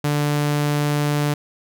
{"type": "tone", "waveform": "sawtooth", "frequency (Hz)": 146.9, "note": "D3", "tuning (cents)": 1, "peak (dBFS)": -14, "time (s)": [0.04, 1.34], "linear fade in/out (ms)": 5, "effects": []}